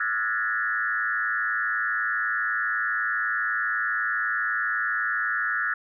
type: tone with frequency modulation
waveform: sine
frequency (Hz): 1564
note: G6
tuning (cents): -4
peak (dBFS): -23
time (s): 0-5.74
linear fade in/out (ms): 5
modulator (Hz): 108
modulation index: 2.3
effects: none